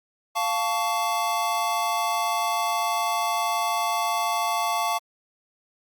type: chord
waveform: square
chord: F augmented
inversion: none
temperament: equal with one note detuned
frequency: 698.5 / 880 / 1126.8 Hz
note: F5 / A5 / C#6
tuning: 0 / 0 / +28 cents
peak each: -28 dBFS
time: 0.35-4.99 s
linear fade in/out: 20 ms
effects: Opus 48 kbps